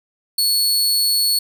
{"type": "tone", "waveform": "sawtooth", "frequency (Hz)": 4400, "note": "C#8", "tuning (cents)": -14, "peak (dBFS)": -12, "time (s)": [0.38, 1.39], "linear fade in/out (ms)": 5, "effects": []}